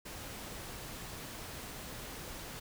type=noise; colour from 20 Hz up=pink; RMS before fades=-45 dBFS; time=0.05-2.6 s; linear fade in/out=10 ms; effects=none